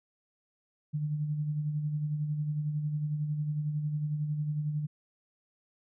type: tone with tremolo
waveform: sine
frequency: 150 Hz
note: D3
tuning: 37 cents sharp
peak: -27 dBFS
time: 0.93-4.87 s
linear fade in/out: 20 ms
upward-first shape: sine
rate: 11 Hz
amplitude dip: 45%
effects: none